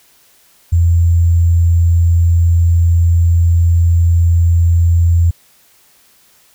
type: tone with sample-and-hold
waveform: sine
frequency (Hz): 84.8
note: E2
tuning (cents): +50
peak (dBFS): -7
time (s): 0.72-5.31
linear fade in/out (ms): 10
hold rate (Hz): 7350
effects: white hiss -50 dBFS RMS until 6.54 s